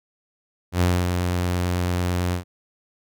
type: tone with ADSR envelope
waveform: sawtooth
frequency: 89.1 Hz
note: F2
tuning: 35 cents sharp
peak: -12 dBFS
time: 0.72-2.44 s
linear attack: 90 ms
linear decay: 250 ms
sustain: -5 dB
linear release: 110 ms
effects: none